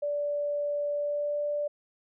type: tone with pitch glide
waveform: sine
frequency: 582 to 586.7 Hz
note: D5 to D5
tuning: -16 to -2 cents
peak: -27 dBFS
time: 0.02-1.68 s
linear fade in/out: 10 ms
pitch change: +14 cents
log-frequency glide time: 0.92-1.41 s
effects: none